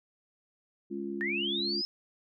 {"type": "harmonic tone", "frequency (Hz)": 69.3, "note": "C#2", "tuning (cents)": 0, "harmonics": [3, 4, 5], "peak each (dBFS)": [-38, -40, -36], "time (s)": [0.9, 1.82], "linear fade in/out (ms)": 20}
{"type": "linear sweep", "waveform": "sine", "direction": "up", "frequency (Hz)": [1763, 5190], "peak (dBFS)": -30, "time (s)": [1.21, 1.85], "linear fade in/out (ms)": 0}
{"effects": []}